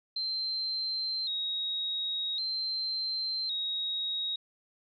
sine tone with vibrato, 3951 Hz, B7, in tune, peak -30 dBFS, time 0.16-4.36 s, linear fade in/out 5 ms, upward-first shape square, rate 0.45 Hz, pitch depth 74 cents each way, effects none

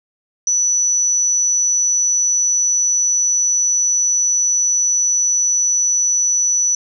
sine tone, 5940 Hz, F#8, 6 cents sharp, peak -13 dBFS, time 0.47-6.75 s, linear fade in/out 2 ms, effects none

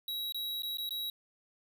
square tone with dropouts, 3865 Hz, B7, 38 cents flat, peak -35 dBFS, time 0.08-1.1 s, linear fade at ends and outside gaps 2 ms, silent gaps 0.323-0.345 / 0.622-0.632 / 0.772-0.783 / 0.892-0.907 s, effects none

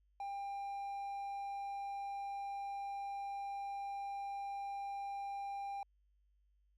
triangle tone, 797 Hz, G5, 28 cents sharp, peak -38 dBFS, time 0.2-5.83 s, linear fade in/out 2 ms, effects added 50 Hz sine -70 dBFS peak until 6.77 s

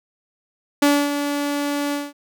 sawtooth tone with ADSR envelope, 287.8 Hz, D4, 35 cents flat, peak -8 dBFS, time 0.82-2.13 s, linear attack 6 ms, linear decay 260 ms, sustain -9 dB, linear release 200 ms, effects none

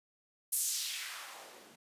blue noise with band-pass filter sweep, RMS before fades -39 dBFS, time 0.52-1.76 s, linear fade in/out 10 ms, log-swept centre 11000 to 210 Hz, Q 1.5, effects resampled to 32000 Hz

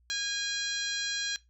harmonic tone, 818 Hz, G#5, 26 cents flat, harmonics 2 / 3 / 4 / 5 / 6 / 7 / 8 / 9, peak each -36 / -41 / -38 / -34 / -46 / -38 / -47 / -45 dBFS, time 0.1-1.36 s, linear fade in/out 0 ms, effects noise-tail reverb RT60 0.2 s tail -20 dB re dry + added 60 Hz sine -62 dBFS peak until 1.49 s

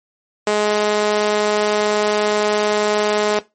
sawtooth tone with high-pass filter, 210 Hz, G#3, 19 cents sharp, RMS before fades -17 dBFS, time 0.47-3.39 s, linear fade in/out 2 ms, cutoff 440 Hz, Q 1.6, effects noise-tail reverb RT60 0.2 s tail -17 dB re dry + MP3 32 kbps

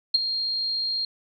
sine tone with ADSR envelope, 4219 Hz, C8, 14 cents sharp, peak -13 dBFS, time 0.14-1.05 s, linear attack 8 ms, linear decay 21 ms, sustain -11 dB, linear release 3 ms, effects none

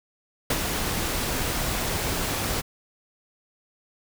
pink noise with ADSR envelope, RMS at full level -22 dBFS, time 0.5-2.62 s, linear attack 5 ms, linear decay 47 ms, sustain -5 dB, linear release 23 ms, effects none

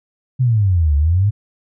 sine exponential two-way sweep, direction down then up, 132.8 to 70.3 to 108.1 Hz, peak -11 dBFS, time 0.39-1.31 s, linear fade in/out 20 ms, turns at 0.96 s, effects none

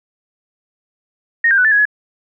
sine tone with pitch steps, 1857 / 1595 / 1490 / 1759 / 1664 / 1693 Hz, A#6 / G6 / F#6 / A6 / G#6 / G#6, -7 / +30 / +12 / -1 / +3 / +33 cents, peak -9 dBFS, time 1.44-1.854 s, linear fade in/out 5 ms, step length 69 ms, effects none

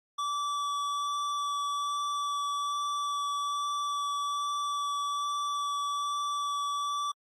square tone with vibrato, 1154 Hz, D6, 31 cents flat, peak -30 dBFS, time 0.18-7.12 s, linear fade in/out 10 ms, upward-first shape sine, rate 1.2 Hz, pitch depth 8 cents each way, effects low-pass 7000 Hz 12 dB/octave + AAC 64 kbps

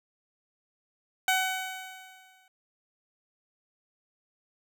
15% pulse tone with exponential decay, 752 Hz, F#5, 28 cents sharp, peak -15 dBFS, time 1.28-2.48 s, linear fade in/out 2 ms, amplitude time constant 260 ms, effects none

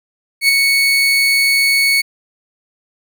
30% pulse tone with ADSR envelope, 2217 Hz, C#7, in tune, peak -4 dBFS, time 0.41-2.02 s, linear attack 79 ms, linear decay 5 ms, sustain -4 dB, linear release 16 ms, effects none

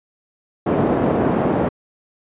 pink band-pass noise, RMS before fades -18 dBFS, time 0.66-1.69 s, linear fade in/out 10 ms, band 180 to 670 Hz, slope 12 dB/octave, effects resampled to 8000 Hz

